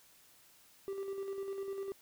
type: tone with tremolo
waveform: triangle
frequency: 391.9 Hz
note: G4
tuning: in tune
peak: -34 dBFS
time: 0.88-1.92 s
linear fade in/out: 0 ms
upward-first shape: square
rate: 10 Hz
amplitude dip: 40%
effects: white hiss -63 dBFS RMS until 2.01 s